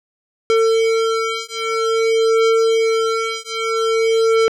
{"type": "beating tone pair", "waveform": "square", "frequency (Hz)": [449.9, 450.41], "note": ["A4", "A4"], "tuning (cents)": [39, 40], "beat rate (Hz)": 0.51, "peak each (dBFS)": -18, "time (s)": [0.5, 4.48], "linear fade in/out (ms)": 0, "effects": ["low-pass 6000 Hz 12 dB/octave"]}